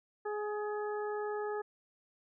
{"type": "harmonic tone with a mistuned harmonic", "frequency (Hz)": 418.9, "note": "G#4", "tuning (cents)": 15, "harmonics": [1, 2, 3, 4], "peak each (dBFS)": [-35, -41, -45, -47], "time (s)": [0.25, 1.62], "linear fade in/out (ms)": 10, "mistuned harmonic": 4, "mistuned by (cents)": 19, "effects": []}